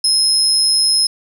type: tone with amplitude modulation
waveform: 35% pulse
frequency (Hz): 5150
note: E8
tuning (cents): -41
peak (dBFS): -7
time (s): 0.04-1.07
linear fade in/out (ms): 5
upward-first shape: sine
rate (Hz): 160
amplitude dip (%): 40
effects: none